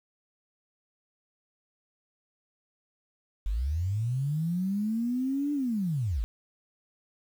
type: linear two-way sweep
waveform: sine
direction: up then down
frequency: 44.34 to 295.1 to 44.34 Hz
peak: -26 dBFS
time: 3.46-6.24 s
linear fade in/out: 0 ms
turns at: 5.53 s
effects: 9-bit